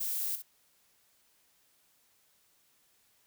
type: noise with echo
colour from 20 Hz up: violet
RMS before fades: -34 dBFS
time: 0-0.36 s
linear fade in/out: 10 ms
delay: 64 ms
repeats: 1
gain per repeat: -10 dB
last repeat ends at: 0.424 s
effects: white hiss -69 dBFS RMS until 3.26 s